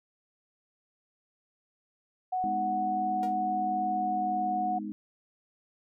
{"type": "tone with pitch glide", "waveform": "sine", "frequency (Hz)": [740, 733.2], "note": ["F#5", "F#5"], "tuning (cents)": [0, -16], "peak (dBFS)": -27, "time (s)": [2.32, 4.79], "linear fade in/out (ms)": 10, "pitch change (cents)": -16, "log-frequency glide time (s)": [3.01, 4.49]}
{"type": "chord", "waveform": "sine", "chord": "G# minor", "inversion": "none", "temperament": "just", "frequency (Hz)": [207.7, 249.2, 311.5], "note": ["G#3", "B3", "D#4"], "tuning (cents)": [0, 16, 2], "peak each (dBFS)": [-36, -42, -38], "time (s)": [2.44, 4.92], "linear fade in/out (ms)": 0}
{"type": "tone with exponential decay", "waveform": "sawtooth", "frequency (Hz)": 471.9, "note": "A#4", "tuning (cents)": 21, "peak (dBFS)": -35, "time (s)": [3.23, 3.37], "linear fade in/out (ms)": 1, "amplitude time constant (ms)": 30}
{"effects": []}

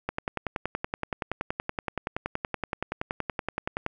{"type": "click train", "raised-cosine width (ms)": 0.5, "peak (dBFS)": -13, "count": 41, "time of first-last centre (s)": [0.09, 3.864], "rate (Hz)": 10.6, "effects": []}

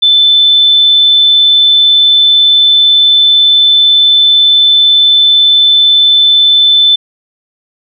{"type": "tone", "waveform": "sine", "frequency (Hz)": 3522, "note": "A7", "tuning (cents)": 1, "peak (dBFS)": -3, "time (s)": [0.02, 6.96], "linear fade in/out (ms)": 10, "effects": []}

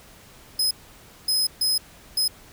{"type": "tone bursts at uneven times", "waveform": "sawtooth", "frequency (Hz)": 5080, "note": "D#8", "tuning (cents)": 35, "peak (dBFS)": -17, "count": 4, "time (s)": [[0.59, 0.71], [1.28, 1.47], [1.61, 1.78], [2.17, 2.28]], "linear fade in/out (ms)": 5, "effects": ["pink hiss -49 dBFS RMS until 2.52 s"]}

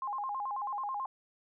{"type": "tone with vibrato", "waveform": "sine", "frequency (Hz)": 932.3, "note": "A#5", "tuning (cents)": 0, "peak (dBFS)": -33, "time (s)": [0.02, 1.06], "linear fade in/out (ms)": 2, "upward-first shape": "square", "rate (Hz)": 9.2, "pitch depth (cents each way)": 220, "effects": []}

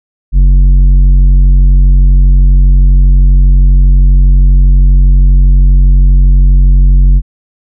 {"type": "tone with tanh clipping", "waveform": "sine", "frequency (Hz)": 46.24, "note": "F#1", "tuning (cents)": 0, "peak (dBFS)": -3, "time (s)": [0.32, 7.22], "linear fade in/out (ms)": 50, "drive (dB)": 8, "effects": []}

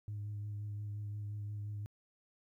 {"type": "tone with vibrato", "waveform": "sine", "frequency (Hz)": 103.83, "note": "G#2", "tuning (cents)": 0, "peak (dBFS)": -37, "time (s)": [0.08, 1.86], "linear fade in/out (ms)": 0, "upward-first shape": "sine", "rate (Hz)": 5.7, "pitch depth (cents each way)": 18, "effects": ["tanh soft clip ceiling -36 dBFS", "13-bit"]}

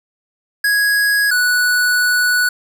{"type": "tone pair in turn", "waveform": "square", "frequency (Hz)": [1661.2, 1476.5], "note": ["G#6", "F#6"], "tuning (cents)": [0, -4], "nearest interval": "major second", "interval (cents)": 204, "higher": "first", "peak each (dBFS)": -13, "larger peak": "neither", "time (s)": [[0.64, 1.31], [1.31, 2.49]], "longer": "second", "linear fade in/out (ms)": 5, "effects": []}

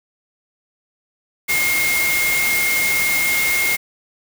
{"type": "tone in noise", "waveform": "sine", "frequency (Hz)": 2139, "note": "C7", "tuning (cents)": 38, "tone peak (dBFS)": -17, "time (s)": [1.48, 3.77], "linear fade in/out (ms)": 20, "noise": "white", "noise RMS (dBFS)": -22, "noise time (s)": [1.48, 3.77], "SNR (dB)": 2, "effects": []}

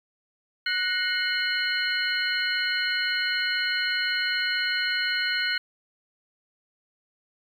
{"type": "tone cluster", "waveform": "sine", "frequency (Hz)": [1475, 1870, 2150, 2980, 4198], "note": ["F#6", "A#6", "C7", "F#7", "C8"], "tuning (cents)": [-6, 5, 47, 12, 5], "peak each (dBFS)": [-27, -34, -31, -31, -30], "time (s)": [0.66, 5.58], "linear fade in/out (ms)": 5, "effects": ["9-bit"]}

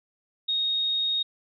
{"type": "tone", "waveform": "sine", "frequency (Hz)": 3732, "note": "A#7", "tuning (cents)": 1, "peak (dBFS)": -23, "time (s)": [0.48, 1.23], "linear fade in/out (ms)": 10, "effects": []}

